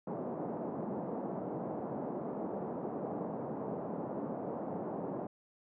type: band-pass noise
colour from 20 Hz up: pink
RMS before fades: -39 dBFS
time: 0.07-5.27 s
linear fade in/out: 5 ms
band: 170 to 840 Hz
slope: 24 dB/octave
effects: none